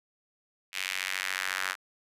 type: tone with high-pass filter sweep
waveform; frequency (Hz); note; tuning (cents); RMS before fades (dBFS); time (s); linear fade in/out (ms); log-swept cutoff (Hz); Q
square; 47; F#1; +28; -33; 0.72-1.76; 50; 2400 to 1500; 2.2
effects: resampled to 32000 Hz